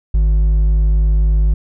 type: tone with hard clipping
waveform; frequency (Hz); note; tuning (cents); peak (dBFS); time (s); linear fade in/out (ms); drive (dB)
sine; 51.91; G#1; 0; -11; 0.14-1.54; 5; 4
effects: none